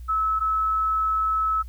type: tone pair in turn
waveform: sine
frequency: 1299 / 1299 Hz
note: E6 / E6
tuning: -26 / -26 cents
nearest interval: unison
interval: 0 cents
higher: neither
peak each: -20 dBFS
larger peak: neither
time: 0.08-0.4 / 0.4-1.63 s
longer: second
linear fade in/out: 20 ms
effects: added 60 Hz sine -35 dBFS peak until 1.68 s + white hiss -61 dBFS RMS until 1.68 s